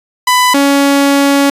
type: tone pair in turn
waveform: sawtooth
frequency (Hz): 998 / 280.1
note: B5 / C#4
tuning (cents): +18 / +18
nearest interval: octave + minor seventh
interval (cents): 2200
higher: first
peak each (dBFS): -3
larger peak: neither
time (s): 0.27-0.54 / 0.54-1.5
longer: second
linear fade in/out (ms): 5
effects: resampled to 32000 Hz